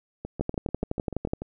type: two click trains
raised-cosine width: 2 ms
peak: -20 / -13 dBFS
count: 9 / 12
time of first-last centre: 0.25-1.42 / 0.41-1.334 s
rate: 6.84 / 11.9 Hz
effects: none